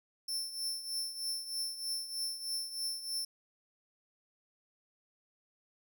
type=tone with tremolo; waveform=sawtooth; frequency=5360 Hz; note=E8; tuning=28 cents sharp; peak=-30 dBFS; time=0.28-3.25 s; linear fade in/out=5 ms; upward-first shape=triangle; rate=3.2 Hz; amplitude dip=75%; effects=none